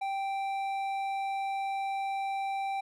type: tone with hard clipping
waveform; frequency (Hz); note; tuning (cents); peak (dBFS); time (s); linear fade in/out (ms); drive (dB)
sine; 783; G5; -2; -32; 0.01-2.81; 10; 8
effects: none